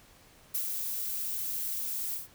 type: noise with ADSR envelope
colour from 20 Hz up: violet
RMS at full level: -30 dBFS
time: 0.54-2.28 s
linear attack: 10 ms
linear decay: 76 ms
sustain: -4 dB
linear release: 150 ms
effects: pink hiss -58 dBFS RMS until 2.34 s